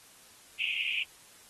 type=band-pass noise; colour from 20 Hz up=white; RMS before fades=-32 dBFS; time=0.59-1.04 s; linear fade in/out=20 ms; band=2300 to 3000 Hz; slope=96 dB/octave; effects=white hiss -56 dBFS RMS until 1.49 s + AAC 32 kbps